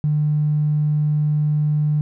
triangle tone with tanh clipping, 150 Hz, D3, 37 cents sharp, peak -15 dBFS, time 0.04-2.01 s, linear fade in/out 0 ms, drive 2 dB, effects none

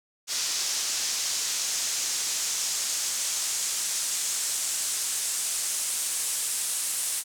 pink noise with band-pass filter sweep, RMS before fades -29 dBFS, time 0.27-7.24 s, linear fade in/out 50 ms, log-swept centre 5900 to 8900 Hz, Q 1.7, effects none

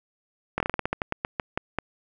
slowing click train, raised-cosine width 0.5 ms, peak -10 dBFS, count 15, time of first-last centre 0.58-1.786 s, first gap 22 ms, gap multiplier 1.19, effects none

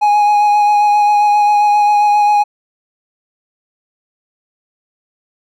triangle tone with vibrato, 830.6 Hz, G#5, in tune, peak -6 dBFS, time 0.01-2.44 s, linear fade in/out 20 ms, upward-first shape sine, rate 7.5 Hz, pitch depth 16 cents each way, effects none

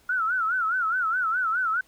sine tone with vibrato, 1400 Hz, F6, 4 cents sharp, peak -22 dBFS, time 0.09-1.81 s, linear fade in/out 5 ms, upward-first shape sine, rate 4.8 Hz, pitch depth 150 cents each way, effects pink hiss -60 dBFS RMS until 1.87 s

